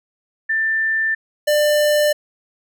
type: tone pair in turn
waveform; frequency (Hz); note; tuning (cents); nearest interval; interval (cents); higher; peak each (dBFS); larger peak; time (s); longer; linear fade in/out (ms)
sine / square; 1780 / 595.6; A6 / D5; +20 / +24; octave + perfect fifth; 1896; first; -16 / -14; second; 0.49-1.15 / 1.47-2.13; neither; 10
effects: none